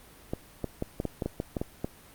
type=clicks; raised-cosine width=2 ms; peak=-16 dBFS; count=11; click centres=0.335 / 0.643 / 0.824 / 1.001 / 1.053 / 1.222 / 1.26 / 1.401 / 1.568 / 1.615 / 1.845 s; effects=pink hiss -53 dBFS RMS until 2.14 s + Opus 32 kbps